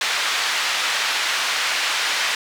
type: band-pass noise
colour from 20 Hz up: pink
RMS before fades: -22 dBFS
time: 0.01-2.35 s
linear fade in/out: 2 ms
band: 1400 to 4900 Hz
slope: 12 dB/octave
effects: none